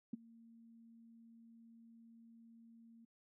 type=tone with ADSR envelope; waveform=sine; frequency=229.4 Hz; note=A#3; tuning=28 cents flat; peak=-35 dBFS; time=0.13-3.05 s; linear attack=5 ms; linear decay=17 ms; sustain=-23 dB; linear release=6 ms; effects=high-pass 150 Hz 12 dB/octave